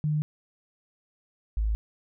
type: tone pair in turn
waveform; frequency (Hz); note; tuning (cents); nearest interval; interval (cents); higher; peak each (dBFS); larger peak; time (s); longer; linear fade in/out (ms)
sine; 151.4 / 53.7; D#3 / A1; -47 / -41; octave + tritone; 1794; first; -23; neither; 0.04-0.22 / 1.57-1.75; neither; 0
effects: none